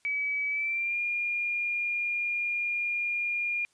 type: tone with pitch glide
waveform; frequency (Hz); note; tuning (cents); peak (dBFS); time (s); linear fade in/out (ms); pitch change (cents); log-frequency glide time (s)
sine; 2285 to 2415; D7 to D7; -48 to +48; -27; 0.05-3.65; 0; +96; 0.49-0.99
effects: white hiss -68 dBFS RMS until 3.73 s + resampled to 22050 Hz